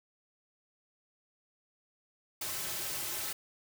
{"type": "noise with comb filter", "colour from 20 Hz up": "white", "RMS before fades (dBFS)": -37, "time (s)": [2.41, 3.33], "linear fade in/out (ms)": 5, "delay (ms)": 4.2, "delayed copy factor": -0.85, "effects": []}